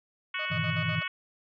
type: harmonic tone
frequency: 370 Hz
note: F#4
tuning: in tune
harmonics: 3 / 4 / 5 / 6 / 7 / 8 / 9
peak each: -39 / -37 / -39 / -35 / -38 / -39 / -45 dBFS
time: 0.34-1.08 s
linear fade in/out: 5 ms
type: tone with tremolo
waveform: 35% pulse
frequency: 619 Hz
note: D#5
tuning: 9 cents flat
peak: -37 dBFS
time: 0.39-1.03 s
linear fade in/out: 5 ms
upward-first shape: square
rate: 8 Hz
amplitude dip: 80%
type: chord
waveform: sine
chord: E major seventh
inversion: first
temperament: just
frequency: 103.01 / 123.61 / 154.51 / 164.81 Hz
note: G#2 / B2 / D#3 / E3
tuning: -14 / +2 / -12 / 0 cents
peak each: -35 / -35 / -35 / -32 dBFS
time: 0.5-1.01 s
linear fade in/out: 20 ms
effects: resampled to 11025 Hz